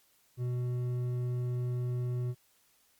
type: tone with hard clipping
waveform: triangle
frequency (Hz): 123.47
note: B2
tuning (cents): 0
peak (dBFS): -32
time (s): 0.37-2.35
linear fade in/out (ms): 50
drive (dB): 10
effects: white hiss -68 dBFS RMS until 2.99 s + Opus 48 kbps